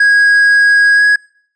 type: tone with pitch glide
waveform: triangle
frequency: 1649 to 1665.3 Hz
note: G#6 to G#6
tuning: -13 to +4 cents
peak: -4 dBFS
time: 0-1.16 s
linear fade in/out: 5 ms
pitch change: +17 cents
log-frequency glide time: 0.95-1.03 s
effects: noise-tail reverb RT60 0.6 s tail -25 dB re dry + resampled to 22050 Hz